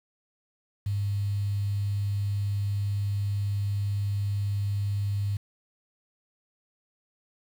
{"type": "tone with quantisation", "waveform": "sine", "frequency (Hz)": 101, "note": "G#2", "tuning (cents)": -48, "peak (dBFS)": -25, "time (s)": [0.86, 5.37], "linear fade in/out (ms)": 5, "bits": 8, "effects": []}